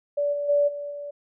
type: tone with level steps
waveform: sine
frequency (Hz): 578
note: D5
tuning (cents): -28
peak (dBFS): -21 / -25 / -17 / -30 / -32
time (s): 0.17-1.11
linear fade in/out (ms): 10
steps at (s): 0.32 / 0.48 / 0.67 / 0.9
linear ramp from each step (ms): 20
effects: none